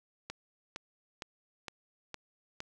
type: click train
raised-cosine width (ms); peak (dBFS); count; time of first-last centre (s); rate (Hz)
0.2; -22; 6; 0.3-2.604; 2.17
effects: none